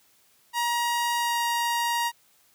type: tone with pitch glide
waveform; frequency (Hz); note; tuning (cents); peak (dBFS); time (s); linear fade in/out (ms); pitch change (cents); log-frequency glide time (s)
sawtooth; 949 to 943.5; A#5 to A#5; +31 to +21; -20; 0.53-2.12; 50; -10; 1.17-1.39
effects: white hiss -62 dBFS RMS until 2.54 s + high-pass 60 Hz 12 dB/octave